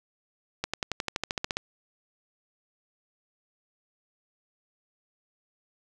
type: accelerating click train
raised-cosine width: 0.2 ms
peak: -11 dBFS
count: 13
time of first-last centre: 0.64-1.569 s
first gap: 96 ms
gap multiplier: 0.96
effects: none